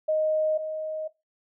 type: tone pair in turn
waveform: sine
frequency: 622.3 / 625.1 Hz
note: D#5 / D#5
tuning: 0 / +8 cents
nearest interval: unison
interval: 8 cents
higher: second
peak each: -21 / -29 dBFS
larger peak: first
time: 0.08-0.58 / 0.58-1.08 s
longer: neither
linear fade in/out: 10 ms
effects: noise-tail reverb RT60 0.2 s tail -17 dB re dry